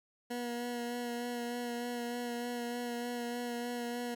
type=tone with vibrato; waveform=20% pulse; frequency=240.4 Hz; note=B3; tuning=46 cents flat; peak=-31 dBFS; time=0.3-4.15 s; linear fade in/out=10 ms; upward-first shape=sine; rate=3.3 Hz; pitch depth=18 cents each way; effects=none